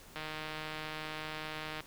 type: click train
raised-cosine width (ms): 0.3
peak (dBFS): -24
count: 256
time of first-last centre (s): 0.16-1.805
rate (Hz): 155
effects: pink hiss -55 dBFS RMS until 1.86 s